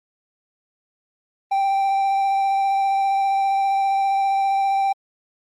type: tone with vibrato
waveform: triangle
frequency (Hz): 784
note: G5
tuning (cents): 0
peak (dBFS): -15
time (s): 1.51-4.93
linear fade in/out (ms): 10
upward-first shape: sine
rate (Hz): 15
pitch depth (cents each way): 12
effects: Opus 32 kbps